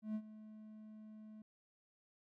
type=tone with ADSR envelope; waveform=triangle; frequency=215.5 Hz; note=A3; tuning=36 cents flat; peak=-34 dBFS; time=0.02-1.42 s; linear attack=130 ms; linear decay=63 ms; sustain=-16 dB; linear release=3 ms; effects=none